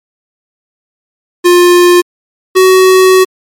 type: tone pair in turn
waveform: square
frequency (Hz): 353.3 / 374.3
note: F4 / F#4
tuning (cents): +20 / +20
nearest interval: minor second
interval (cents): 100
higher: second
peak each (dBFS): -3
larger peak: neither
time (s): 1.44-2.02 / 2.55-3.25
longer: second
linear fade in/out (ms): 20
effects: MP3 64 kbps